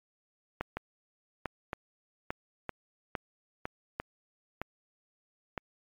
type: two click trains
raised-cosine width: 0.5 ms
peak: -19 / -17 dBFS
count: 6 / 5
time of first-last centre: 0.77-5.578 / 0.61-4 s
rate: 1.04 / 1.18 Hz
effects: MP3 96 kbps